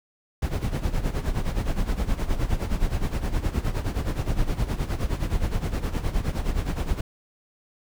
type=noise with tremolo; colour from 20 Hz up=brown; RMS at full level=-22 dBFS; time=0.42-7.01 s; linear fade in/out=5 ms; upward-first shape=sine; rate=9.6 Hz; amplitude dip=75%; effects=none